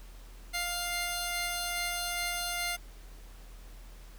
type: tone pair together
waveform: 10% pulse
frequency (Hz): 700.8 / 2100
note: F5 / C7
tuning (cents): +6 / +6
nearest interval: octave + perfect fifth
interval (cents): 1900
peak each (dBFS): -25 / -27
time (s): 0.53-2.77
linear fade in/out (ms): 20
effects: added 41 Hz sine -46 dBFS peak until 4.18 s + pink hiss -57 dBFS RMS until 4.18 s